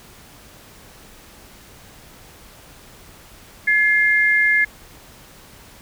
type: tone pair together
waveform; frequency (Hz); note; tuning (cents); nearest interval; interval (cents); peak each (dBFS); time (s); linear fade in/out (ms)
sine; 1707 / 2110; G#6 / C7; +47 / +14; major third; 367; -16; 3.67-4.65; 10
effects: pink hiss -45 dBFS RMS until 5.81 s